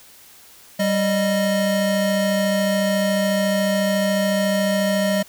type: tone pair together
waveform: square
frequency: 194.7 / 618.1 Hz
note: G3 / D#5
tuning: -12 / -12 cents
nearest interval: octave + minor sixth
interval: 2000 cents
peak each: -21 / -21 dBFS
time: 0.79-5.23 s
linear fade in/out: 10 ms
effects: white hiss -47 dBFS RMS until 5.28 s